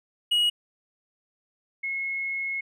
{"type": "tone pair in turn", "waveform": ["triangle", "sine"], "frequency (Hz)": [2900, 2173], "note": ["F#7", "C#7"], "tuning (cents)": [-35, -35], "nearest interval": "perfect fourth", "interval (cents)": 500, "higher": "first", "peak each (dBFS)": [-18, -27], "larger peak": "first", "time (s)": [[0.31, 0.5], [1.83, 2.61]], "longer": "second", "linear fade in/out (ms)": 10, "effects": []}